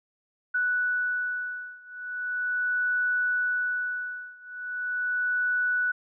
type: beating tone pair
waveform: sine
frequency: 1480 / 1480.39 Hz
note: F#6 / F#6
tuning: 0 / 0 cents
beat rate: 0.39 Hz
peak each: -28 / -29 dBFS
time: 0.54-5.92 s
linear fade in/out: 10 ms
effects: none